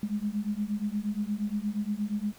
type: beating tone pair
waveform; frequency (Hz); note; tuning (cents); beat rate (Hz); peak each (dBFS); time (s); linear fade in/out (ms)
sine; 203.8 / 212.3; G#3 / G#3; -32 / +38; 8.5; -31; 0.03-2.33; 2
effects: pink hiss -54 dBFS RMS until 2.38 s